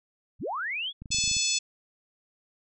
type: linear sweep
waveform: sine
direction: up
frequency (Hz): 34.65 to 3476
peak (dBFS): -29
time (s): 0.39-0.93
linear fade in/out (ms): 50
type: clicks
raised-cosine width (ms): 5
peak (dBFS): -29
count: 9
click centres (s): 1.02 / 1.058 / 1.106 / 1.146 / 1.186 / 1.24 / 1.277 / 1.314 / 1.367
type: harmonic tone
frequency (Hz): 867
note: A5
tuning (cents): -26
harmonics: 3 / 4 / 5 / 6 / 7 / 8 / 9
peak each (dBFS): -32 / -32 / -32 / -32 / -32 / -32 / -32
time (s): 1.11-1.59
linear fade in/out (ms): 10
effects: none